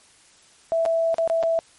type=tone with dropouts; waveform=sine; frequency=659.3 Hz; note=E5; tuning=in tune; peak=-18 dBFS; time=0.72-1.59 s; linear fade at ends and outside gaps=0 ms; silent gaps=0.853-0.86 / 1.143-1.183 / 1.276-1.299 / 1.428-1.435 s; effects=white hiss -54 dBFS RMS until 1.78 s + MP3 48 kbps